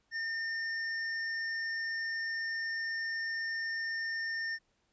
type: tone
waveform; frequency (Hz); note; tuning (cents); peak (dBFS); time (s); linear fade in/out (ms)
square; 1814; A#6; -48; -34; 0.11-4.59; 50
effects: pink hiss -75 dBFS RMS until 4.92 s + resampled to 16000 Hz